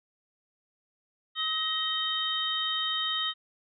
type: tone cluster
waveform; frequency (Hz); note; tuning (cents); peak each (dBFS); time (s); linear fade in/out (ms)
sine; 1273 / 1879 / 3101 / 3726; D#6 / A#6 / G7 / A#7; +39 / +13 / -19 / -2; -35 / -37 / -31 / -31; 1.35-3.34; 50
effects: none